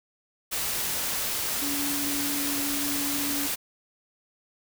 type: tone in noise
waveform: sine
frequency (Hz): 285.2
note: C#4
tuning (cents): +49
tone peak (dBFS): -31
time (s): 1.61-3.48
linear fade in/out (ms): 20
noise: white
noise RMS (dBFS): -29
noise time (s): 0.51-3.56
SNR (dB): -5
effects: none